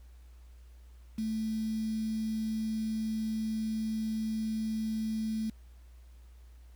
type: tone with quantisation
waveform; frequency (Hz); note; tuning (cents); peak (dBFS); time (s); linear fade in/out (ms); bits
sine; 219.4; A3; -5; -30; 1.18-5.5; 5; 8
effects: added 60 Hz sine -50 dBFS peak until 6.75 s + pink hiss -68 dBFS RMS until 6.75 s